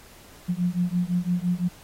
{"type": "beating tone pair", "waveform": "sine", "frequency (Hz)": [174.61, 180.51], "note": ["F3", "F#3"], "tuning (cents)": [0, -43], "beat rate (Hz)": 5.9, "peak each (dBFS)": -25, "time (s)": [0.48, 1.69], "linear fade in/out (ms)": 20, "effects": ["pink hiss -50 dBFS RMS until 1.83 s", "AAC 48 kbps"]}